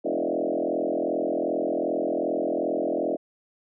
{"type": "tone with frequency modulation", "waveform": "sine", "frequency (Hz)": 466.2, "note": "A#4", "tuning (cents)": 0, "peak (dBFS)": -23, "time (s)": [0.04, 3.17], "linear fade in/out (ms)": 20, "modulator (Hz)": 42.6, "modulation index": 4.7, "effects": []}